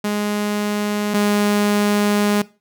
sawtooth tone pair in turn, 207.7 / 206.4 Hz, G#3 / G#3, 0 / -10 cents, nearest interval unison, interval 10 cents, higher first, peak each -15 / -11 dBFS, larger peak second, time 0.04-1.14 / 1.14-2.42 s, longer second, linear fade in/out 5 ms, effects noise-tail reverb RT60 0.3 s tail -19 dB re dry

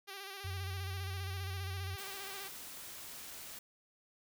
5% pulse tone with vibrato, 392.7 Hz, G4, 3 cents sharp, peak -33 dBFS, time 0.07-2.49 s, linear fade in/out 20 ms, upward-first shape square, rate 15 Hz, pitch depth 38 cents each way
sine tone, 91.4 Hz, F#2, 21 cents flat, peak -38 dBFS, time 0.44-1.96 s, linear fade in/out 10 ms
white noise, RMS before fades -48 dBFS, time 1.98-3.59 s, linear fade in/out 5 ms
effects none

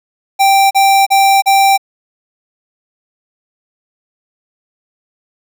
square tone bursts, 784 Hz, G5, in tune, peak -7 dBFS, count 4, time 0.39-1.778 s, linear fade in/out 20 ms, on 320 ms, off 36 ms, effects none

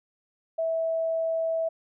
sine tone, 653 Hz, E5, 17 cents flat, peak -24 dBFS, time 0.58-1.69 s, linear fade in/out 10 ms, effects none

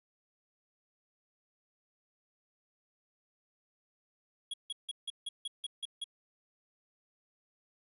square tone bursts, 3322 Hz, G#7, in tune, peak -36 dBFS, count 9, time 4.51-6.042 s, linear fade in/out 5 ms, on 28 ms, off 160 ms, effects resampled to 32000 Hz + 12-bit

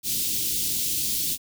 white band-stop noise, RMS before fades -26 dBFS, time 0.03-1.38 s, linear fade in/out 50 ms, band 340 to 3100 Hz, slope 24 dB/octave, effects none

